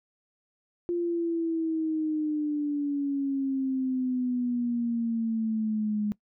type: exponential sweep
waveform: sine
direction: down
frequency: 349.2 to 207.7 Hz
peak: -25 dBFS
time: 0.89-6.12 s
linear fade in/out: 0 ms
effects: noise-tail reverb RT60 0.1 s tail -21 dB re dry